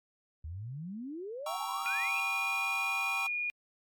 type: exponential sweep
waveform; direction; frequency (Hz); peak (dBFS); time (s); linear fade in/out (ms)
sine; up; 73.42 to 2794; -38; 0.44-2.2; 5
type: chord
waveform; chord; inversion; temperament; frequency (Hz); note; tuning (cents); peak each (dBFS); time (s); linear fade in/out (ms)
square; G diminished seventh; none; equal; 784 / 932.3 / 1108.7 / 1318.5; G5 / Bb5 / Db6 / Fb6; 0 / 0 / 0 / 0; -41 / -43 / -40 / -43; 1.46-3.27; 5
type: tone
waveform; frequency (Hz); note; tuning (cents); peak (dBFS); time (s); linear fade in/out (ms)
sine; 2437; D#7; -37; -31; 1.86-3.5; 0
effects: AAC 64 kbps